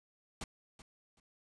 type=noise with echo; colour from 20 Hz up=pink; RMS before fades=-41 dBFS; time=0.41-0.44 s; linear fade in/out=2 ms; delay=380 ms; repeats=2; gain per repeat=-14 dB; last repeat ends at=1.2 s; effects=resampled to 22050 Hz